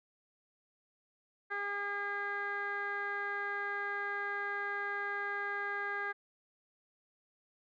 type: tone with low-pass filter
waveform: 15% pulse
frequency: 405 Hz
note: G#4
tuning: 43 cents flat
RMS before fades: -37 dBFS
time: 1.5-6.13 s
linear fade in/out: 20 ms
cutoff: 1800 Hz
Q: 9.6
effects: none